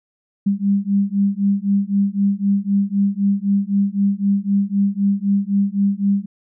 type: beating tone pair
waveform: sine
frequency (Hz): 197.4 / 201.3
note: G3 / G3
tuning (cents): +12 / +46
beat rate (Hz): 3.9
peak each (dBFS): -18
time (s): 0.46-6.26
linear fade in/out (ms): 10
effects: none